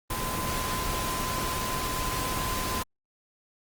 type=tone in noise; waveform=sine; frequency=1026 Hz; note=C6; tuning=34 cents flat; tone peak=-33 dBFS; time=0.1-2.83 s; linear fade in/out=5 ms; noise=pink; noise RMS=-31 dBFS; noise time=0.1-2.83 s; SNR=-5 dB; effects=Opus 24 kbps